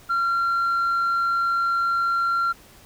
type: tone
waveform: sine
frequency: 1374 Hz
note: F6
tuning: 29 cents flat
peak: -17 dBFS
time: 0.09-2.53 s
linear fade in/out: 20 ms
effects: tanh soft clip ceiling -18 dBFS + pink hiss -50 dBFS RMS until 2.85 s